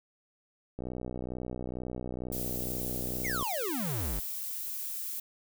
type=click train; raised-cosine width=2 ms; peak=-24 dBFS; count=165; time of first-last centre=0.79-3.427 s; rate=62.2 Hz
type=noise; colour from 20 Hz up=violet; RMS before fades=-37 dBFS; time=2.32-5.2 s; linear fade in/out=5 ms
type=exponential sweep; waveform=square; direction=down; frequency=2304 to 43.65 Hz; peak=-33 dBFS; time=3.24-4.2 s; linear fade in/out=10 ms
effects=none